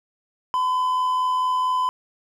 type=tone with amplitude modulation; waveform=triangle; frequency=1013 Hz; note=B5; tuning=44 cents sharp; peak=-16 dBFS; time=0.54-1.89 s; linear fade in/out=0 ms; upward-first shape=sine; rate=84.4 Hz; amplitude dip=25%; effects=none